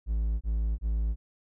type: tone bursts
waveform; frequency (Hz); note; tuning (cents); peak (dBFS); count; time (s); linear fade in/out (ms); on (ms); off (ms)
triangle; 54.7; A1; -9; -23; 3; 0.06-1.16; 50; 350; 25
effects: none